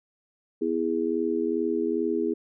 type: chord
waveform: sine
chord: E major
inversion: second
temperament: just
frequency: 247.2 / 329.6 / 412 Hz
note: B3 / E4 / G#4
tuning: +2 / 0 / -14 cents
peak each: -30 / -27 / -27 dBFS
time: 0.61-2.34 s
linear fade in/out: 10 ms
effects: none